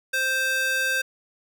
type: tone with high-pass filter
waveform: square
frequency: 523.3 Hz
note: C5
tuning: in tune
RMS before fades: -24 dBFS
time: 0.13-1.02 s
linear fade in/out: 10 ms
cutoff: 1400 Hz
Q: 1.7
effects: none